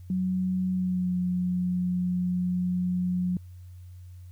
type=tone with pitch glide; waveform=sine; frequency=185 to 179.94 Hz; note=F#3 to F#3; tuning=0 to -48 cents; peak=-24 dBFS; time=0.1-3.37 s; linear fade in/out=2 ms; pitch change=-48 cents; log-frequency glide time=0.71-1.17 s; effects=added 90 Hz sine -42 dBFS peak until 4.31 s + white hiss -67 dBFS RMS until 4.31 s